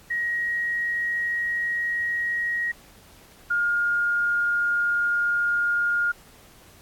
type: tone pair in turn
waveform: sine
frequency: 1893 / 1418.1 Hz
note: A#6 / F6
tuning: +26 / +26 cents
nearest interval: perfect fourth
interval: 500 cents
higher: first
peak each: -23 / -20 dBFS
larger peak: second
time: 0.1-2.72 / 3.5-6.12 s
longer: neither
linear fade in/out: 10 ms
effects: pink hiss -52 dBFS RMS until 6.81 s + AAC 64 kbps